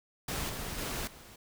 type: noise with level steps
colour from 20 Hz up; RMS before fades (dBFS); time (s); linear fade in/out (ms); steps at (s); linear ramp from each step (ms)
pink; -35 / -39 / -36 / -52; 0.28-1.36; 5; 0.49 / 0.78 / 1.07; 5
effects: none